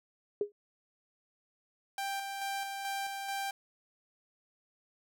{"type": "tone with exponential decay", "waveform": "sine", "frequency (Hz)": 411.5, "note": "G#4", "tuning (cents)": -16, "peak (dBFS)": -24, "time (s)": [0.41, 0.52], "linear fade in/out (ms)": 2, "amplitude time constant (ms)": 22}
{"type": "tone with tremolo", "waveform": "sawtooth", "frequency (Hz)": 788, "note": "G5", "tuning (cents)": 9, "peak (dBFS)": -30, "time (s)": [1.98, 3.51], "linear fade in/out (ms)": 2, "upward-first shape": "square", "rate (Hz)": 2.3, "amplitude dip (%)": 35}
{"effects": []}